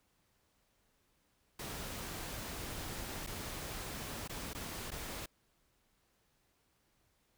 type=noise with dropouts; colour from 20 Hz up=pink; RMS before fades=-43 dBFS; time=1.59-5.26 s; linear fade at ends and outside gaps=5 ms; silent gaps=3.265-3.271 / 4.278-4.294 / 4.534-4.548 / 4.906-4.916 s; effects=pink hiss -75 dBFS RMS until 7.37 s